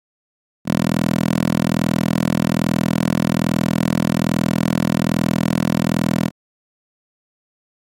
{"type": "tone with high-pass filter", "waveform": "10% pulse", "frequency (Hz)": 41.2, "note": "E1", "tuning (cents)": 0, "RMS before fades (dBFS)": -18, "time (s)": [0.65, 6.31], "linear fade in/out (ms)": 50, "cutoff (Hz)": 190, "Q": 1.8, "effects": ["AAC 64 kbps"]}